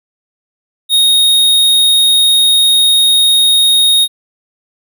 square tone, 3729 Hz, A#7, in tune, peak -7 dBFS, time 0.89-4.08 s, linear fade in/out 50 ms, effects none

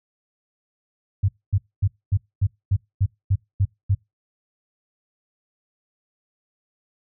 sine tone bursts, 98 Hz, G2, in tune, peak -15 dBFS, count 10, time 1.23-3.95 s, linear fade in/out 10 ms, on 56 ms, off 240 ms, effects noise-tail reverb RT60 0.2 s tail -24 dB re dry

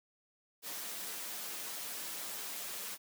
white noise with comb filter, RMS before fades -42 dBFS, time 0.62-2.98 s, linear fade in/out 50 ms, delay 7.8 ms, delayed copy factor -0.5, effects high-pass 200 Hz 12 dB/octave

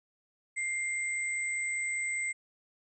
sine tone pair together, 2100 / 8035 Hz, C7 / B8, +6 / +29 cents, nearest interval octave + major seventh, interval 2323 cents, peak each -31 / -38 dBFS, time 0.56-2.33 s, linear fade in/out 20 ms, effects none

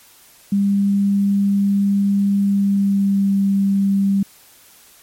sine tone with pitch glide, 199.6 to 197.08 Hz, G3 to G3, +32 to +10 cents, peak -13 dBFS, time 0.52-4.23 s, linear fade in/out 5 ms, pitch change -22 cents, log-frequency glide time 2.43-3.36 s, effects white hiss -48 dBFS RMS until 5.02 s + MP3 64 kbps

